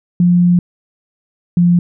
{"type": "tone pair in turn", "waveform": "sine", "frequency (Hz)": [176.2, 174.48], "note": ["F3", "F3"], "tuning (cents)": [16, -1], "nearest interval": "unison", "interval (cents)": 17, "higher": "first", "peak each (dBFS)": -7, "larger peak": "neither", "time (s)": [[0.2, 0.59], [1.57, 1.79]], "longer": "first", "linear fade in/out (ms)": 2, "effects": []}